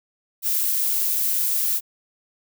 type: noise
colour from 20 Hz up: violet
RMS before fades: -22 dBFS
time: 0.42-1.81 s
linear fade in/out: 50 ms
effects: none